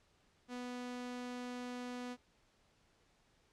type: tone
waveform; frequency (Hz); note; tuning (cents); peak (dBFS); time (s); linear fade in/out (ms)
sawtooth; 246.9; B3; 0; -38; 0.48-2.17; 50
effects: pink hiss -72 dBFS RMS until 3.52 s + low-pass 7000 Hz 12 dB/octave